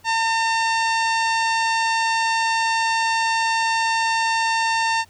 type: harmonic tone with a mistuned harmonic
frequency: 905 Hz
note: A5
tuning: 48 cents sharp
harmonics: 1 / 2 / 3 / 4 / 5 / 6 / 7 / 8 / 9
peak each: -20 / -24 / -27 / -34 / -31 / -33 / -39 / -39 / -40 dBFS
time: 0.04-5.05 s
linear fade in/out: 50 ms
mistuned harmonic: 6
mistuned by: +31 cents
effects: added 92 Hz sine -55 dBFS peak until 5.09 s + pink hiss -55 dBFS RMS until 5.09 s